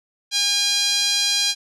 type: tone with band-pass filter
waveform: 5% pulse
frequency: 811 Hz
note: G#5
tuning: 41 cents flat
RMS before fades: -20 dBFS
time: 0.31-1.55 s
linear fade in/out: 50 ms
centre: 4100 Hz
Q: 1.8
effects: none